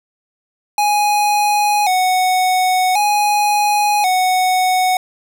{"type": "tone with vibrato", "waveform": "square", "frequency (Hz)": 784, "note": "G5", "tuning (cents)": 0, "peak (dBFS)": -13, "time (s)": [0.78, 4.97], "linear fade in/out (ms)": 2, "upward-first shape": "square", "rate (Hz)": 0.46, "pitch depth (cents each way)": 100, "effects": []}